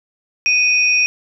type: tone pair together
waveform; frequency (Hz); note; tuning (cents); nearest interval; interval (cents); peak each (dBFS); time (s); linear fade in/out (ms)
sine; 2489 / 5584; D#7 / F8; 0 / -1; octave + major second; 1399; -12 / -20; 0.46-1.06; 0
effects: none